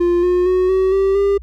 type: tone with pitch steps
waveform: triangle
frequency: 349.2 / 358.6 / 368.3 / 378.2 / 388.4 / 398.8 Hz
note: F4 / F4 / F#4 / F#4 / G4 / G4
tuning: 0 / +46 / -8 / +38 / -16 / +30 cents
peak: -10 dBFS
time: 0-1.38 s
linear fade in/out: 10 ms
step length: 230 ms
effects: added 60 Hz sine -32 dBFS peak until 1.42 s